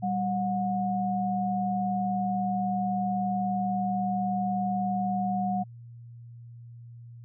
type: tone pair together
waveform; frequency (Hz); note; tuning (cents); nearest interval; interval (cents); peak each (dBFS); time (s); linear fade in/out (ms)
sine; 194.3 / 726.4; G3 / F#5; -15 / -32; octave + major seventh; 2283; -28; 0.02-5.64; 20
effects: added 118 Hz sine -43 dBFS peak until 7.24 s